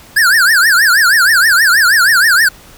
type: tone with vibrato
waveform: square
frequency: 1600 Hz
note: G6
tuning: 35 cents sharp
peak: -7 dBFS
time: 0.16-2.49 s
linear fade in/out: 10 ms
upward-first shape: triangle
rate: 6.3 Hz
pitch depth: 290 cents each way
effects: pink hiss -39 dBFS RMS until 2.77 s